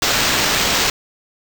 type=noise with sample-and-hold; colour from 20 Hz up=white; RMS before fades=-17 dBFS; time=0.02-0.9 s; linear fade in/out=2 ms; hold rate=11025 Hz; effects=none